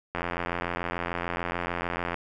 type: click train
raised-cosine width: 0.5 ms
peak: -14 dBFS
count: 174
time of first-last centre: 0.15-2.143 s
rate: 86.8 Hz
effects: none